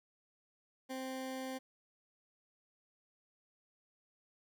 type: tone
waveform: 20% pulse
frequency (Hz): 261.6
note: C4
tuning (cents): 0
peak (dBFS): -35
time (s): 0.89-1.59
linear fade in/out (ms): 20
effects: none